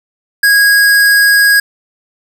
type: tone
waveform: square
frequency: 1647 Hz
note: G#6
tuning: 15 cents flat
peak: -6 dBFS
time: 0.43-1.6 s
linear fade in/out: 5 ms
effects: none